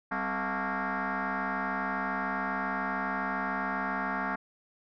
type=tone with frequency modulation; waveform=sine; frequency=261.6 Hz; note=C4; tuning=in tune; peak=-28 dBFS; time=0.11-4.36 s; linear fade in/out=10 ms; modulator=228 Hz; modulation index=6.8; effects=tanh soft clip ceiling -24 dBFS